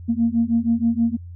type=beating tone pair; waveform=sine; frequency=228.4 / 234.7 Hz; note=A#3 / A#3; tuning=-35 / +12 cents; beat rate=6.3 Hz; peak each=-19 dBFS; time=0.08-1.17 s; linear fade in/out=20 ms; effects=tanh soft clip ceiling -9 dBFS + added 87 Hz sine -34 dBFS peak until 1.35 s